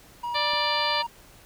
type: tone with pitch glide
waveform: triangle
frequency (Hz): 957 to 938.4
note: A#5 to A#5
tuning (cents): +45 to +11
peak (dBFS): -26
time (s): 0.23-1.07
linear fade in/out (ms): 10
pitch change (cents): -34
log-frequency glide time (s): 0.58-0.77
type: harmonic tone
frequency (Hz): 590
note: D5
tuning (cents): +8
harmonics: 1 / 2 / 3 / 4 / 5 / 6 / 7 / 8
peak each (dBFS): -32 / -32 / -32 / -32 / -32 / -32 / -32 / -32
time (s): 0.34-1.03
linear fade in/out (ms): 20
type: click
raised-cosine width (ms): 3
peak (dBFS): -32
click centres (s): 0.535
effects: pink hiss -52 dBFS RMS until 1.45 s